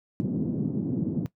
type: band-pass noise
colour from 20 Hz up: white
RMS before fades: -28 dBFS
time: 0.2-1.26 s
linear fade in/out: 0 ms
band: 130 to 280 Hz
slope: 24 dB/octave
effects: noise-tail reverb RT60 0.1 s tail -17 dB re dry